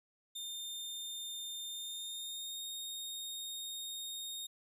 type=tone with pitch glide; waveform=sawtooth; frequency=3619 to 3704 Hz; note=A7 to A#7; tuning=+48 to -12 cents; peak=-38 dBFS; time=0.35-4.47 s; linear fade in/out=10 ms; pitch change=+40 cents; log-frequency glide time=1.69-2.65 s; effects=none